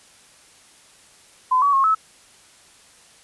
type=tone with pitch steps; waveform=sine; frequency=1019 / 1135 / 1084 / 1298 Hz; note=C6 / C#6 / C#6 / E6; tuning=-46 / +41 / -39 / -27 cents; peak=-14 dBFS; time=1.51-1.95 s; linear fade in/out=10 ms; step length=110 ms; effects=white hiss -51 dBFS RMS until 3.23 s + resampled to 24000 Hz